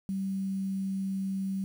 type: tone with quantisation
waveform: sine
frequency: 192.9 Hz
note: G3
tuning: 28 cents flat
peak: -29 dBFS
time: 0.09-1.64 s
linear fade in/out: 0 ms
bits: 9
effects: none